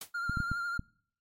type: noise with exponential decay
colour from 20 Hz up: white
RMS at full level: -36 dBFS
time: 0.01-0.12 s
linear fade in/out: 5 ms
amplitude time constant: 23 ms
type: tone with vibrato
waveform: triangle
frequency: 1396.9 Hz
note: F6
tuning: in tune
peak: -30 dBFS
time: 0.14-0.78 s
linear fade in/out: 10 ms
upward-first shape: triangle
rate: 12 Hz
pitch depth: 35 cents each way
type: clicks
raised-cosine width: 5 ms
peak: -21 dBFS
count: 5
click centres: 0.296 / 0.372 / 0.403 / 0.516 / 0.794 s
effects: noise-tail reverb RT60 0.6 s tail -26 dB re dry + MP3 64 kbps